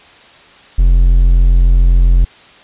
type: tone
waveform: triangle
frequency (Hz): 43.65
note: F1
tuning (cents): 0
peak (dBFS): -3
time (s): 0.78-2.25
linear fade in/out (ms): 10
effects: white hiss -41 dBFS RMS until 2.63 s + resampled to 8000 Hz